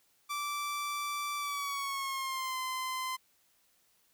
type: tone with pitch glide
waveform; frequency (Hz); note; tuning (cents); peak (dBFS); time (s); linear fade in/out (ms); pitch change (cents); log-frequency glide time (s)
sawtooth; 1166 to 1032.8; D6 to C6; -13 to -23; -30; 0.29-3.17; 20; -210; 1.37-2.57
effects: white hiss -70 dBFS RMS until 4.13 s